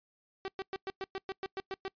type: tone bursts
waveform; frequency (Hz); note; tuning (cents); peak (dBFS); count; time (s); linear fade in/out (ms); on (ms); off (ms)
sawtooth; 384.6; G4; -33; -31; 11; 0.45-1.88; 0; 30; 110
effects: noise-tail reverb RT60 0.1 s tail -25 dB re dry + resampled to 11025 Hz